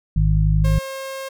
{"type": "harmonic tone", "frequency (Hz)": 51.8, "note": "G#1", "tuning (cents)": -4, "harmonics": [1, 2, 3], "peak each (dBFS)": [-16, -21, -18], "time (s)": [0.16, 0.79], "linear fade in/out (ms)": 5}
{"type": "tone", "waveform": "sawtooth", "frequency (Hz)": 536, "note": "C5", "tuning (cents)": 42, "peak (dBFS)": -24, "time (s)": [0.64, 1.29], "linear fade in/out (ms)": 10}
{"effects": []}